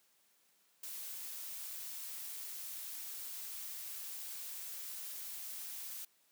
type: noise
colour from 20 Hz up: blue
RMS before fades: -45 dBFS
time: 0.83-6.05 s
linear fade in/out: 5 ms
effects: white hiss -72 dBFS RMS until 6.31 s + high-pass 150 Hz 12 dB/octave